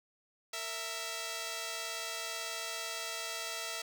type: tone pair together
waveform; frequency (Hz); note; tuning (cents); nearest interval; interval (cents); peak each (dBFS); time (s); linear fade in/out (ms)
5% pulse; 459.5 / 659; A#4 / E5; -25 / -1; tritone; 624; -32 / -27; 0.53-3.82; 5
effects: none